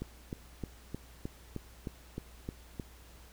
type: click train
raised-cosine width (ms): 3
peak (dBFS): -24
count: 10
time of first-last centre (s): 0.02-2.798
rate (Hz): 3.24
effects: added 60 Hz sine -54 dBFS peak until 3.32 s + pink hiss -58 dBFS RMS until 3.32 s